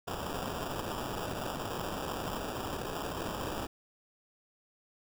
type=noise with sample-and-hold; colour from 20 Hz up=blue; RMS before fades=-37 dBFS; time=0.07-3.67 s; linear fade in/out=10 ms; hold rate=2100 Hz; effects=none